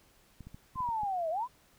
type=clicks; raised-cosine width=5 ms; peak=-34 dBFS; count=7; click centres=0.407 / 0.47 / 0.545 / 0.758 / 0.805 / 0.889 / 1.034 s
type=linear two-way sweep; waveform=sine; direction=down then up; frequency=1054 to 621 to 1054 Hz; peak=-30 dBFS; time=0.75-1.48 s; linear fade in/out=50 ms; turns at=1.3 s
effects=pink hiss -64 dBFS RMS until 1.78 s